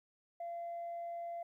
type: tone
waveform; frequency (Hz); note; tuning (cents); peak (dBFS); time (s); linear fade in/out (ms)
sine; 685; F5; -34; -38; 0.4-1.43; 5
effects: tanh soft clip ceiling -37 dBFS + 13-bit